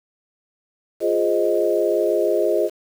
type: chord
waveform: sine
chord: F minor seventh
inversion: none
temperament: equal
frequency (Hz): 349.2 / 415.3 / 523.3 / 622.3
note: F4 / Ab4 / C5 / Eb5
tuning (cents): 0 / 0 / 0 / 0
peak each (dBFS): -22 / -21 / -24 / -21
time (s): 1-2.7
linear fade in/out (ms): 50
effects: 7-bit